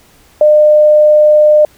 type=tone; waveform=sine; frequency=604 Hz; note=D5; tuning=48 cents sharp; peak=-3 dBFS; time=0.41-1.65 s; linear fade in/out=2 ms; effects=pink hiss -46 dBFS RMS until 1.77 s